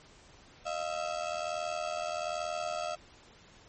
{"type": "ring-modulated tone", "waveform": "35% pulse", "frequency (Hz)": 657, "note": "E5", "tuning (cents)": -6, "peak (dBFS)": -28, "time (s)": [0.65, 2.96], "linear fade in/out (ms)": 20, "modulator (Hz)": 40.6, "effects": ["pink hiss -57 dBFS RMS until 3.68 s", "MP3 32 kbps"]}